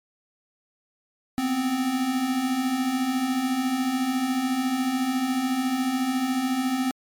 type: beating tone pair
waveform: square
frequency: 246.9 / 260.9 Hz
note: B3 / C4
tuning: 0 / -5 cents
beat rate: 14 Hz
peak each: -31 / -24 dBFS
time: 1.38-6.91 s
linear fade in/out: 0 ms
effects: MP3 96 kbps